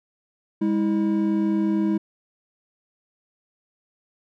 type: tone pair together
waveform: triangle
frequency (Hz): 203.4 / 322.8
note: G#3 / E4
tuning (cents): -36 / -36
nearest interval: minor sixth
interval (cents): 800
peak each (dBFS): -20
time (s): 0.61-1.98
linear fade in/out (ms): 10
effects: none